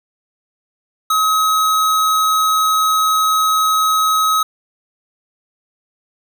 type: tone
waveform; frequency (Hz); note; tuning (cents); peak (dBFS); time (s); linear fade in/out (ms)
square; 1274; D#6; +41; -13; 1.1-4.43; 5
effects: none